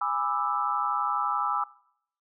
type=chord; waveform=sine; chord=E dominant seventh; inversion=first; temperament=just; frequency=824.1 / 988.9 / 1186.7 / 1318.5 Hz; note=G#5 / B5 / D6 / E6; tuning=-14 / +2 / +18 / 0 cents; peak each=-32 / -32 / -30 / -29 dBFS; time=0.01-1.64 s; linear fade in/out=5 ms; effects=noise-tail reverb RT60 0.7 s tail -22 dB re dry